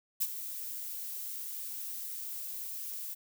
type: noise with ADSR envelope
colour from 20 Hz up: violet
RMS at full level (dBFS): -28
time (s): 0.2-3.15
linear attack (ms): 21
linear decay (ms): 42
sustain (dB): -12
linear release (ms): 21
effects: none